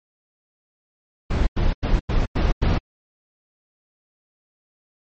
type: noise bursts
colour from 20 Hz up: brown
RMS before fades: -18 dBFS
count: 6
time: 1.3-2.785 s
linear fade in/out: 10 ms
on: 170 ms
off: 93 ms
effects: low-pass 5000 Hz 12 dB/octave + MP3 32 kbps